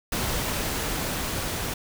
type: noise with level ramp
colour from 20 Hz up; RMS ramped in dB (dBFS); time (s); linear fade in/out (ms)
pink; -27 to -30; 0.12-1.74; 5
effects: none